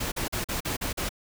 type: noise bursts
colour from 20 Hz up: pink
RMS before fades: -30 dBFS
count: 7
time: 0-1.092 s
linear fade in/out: 10 ms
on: 120 ms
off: 42 ms
effects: none